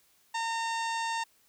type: harmonic tone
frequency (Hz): 913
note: A#5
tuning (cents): -36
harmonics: 1 / 2 / 3 / 4 / 5 / 6 / 7 / 8 / 9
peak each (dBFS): -31 / -37 / -41 / -43 / -45 / -47 / -48 / -49 / -50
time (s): 0.34-1.24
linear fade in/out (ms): 10
effects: white hiss -66 dBFS RMS until 1.48 s